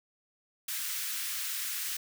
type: high-pass noise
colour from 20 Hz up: white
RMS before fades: -35 dBFS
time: 0.68-1.97 s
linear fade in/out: 5 ms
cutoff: 1400 Hz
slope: 24 dB/octave
effects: none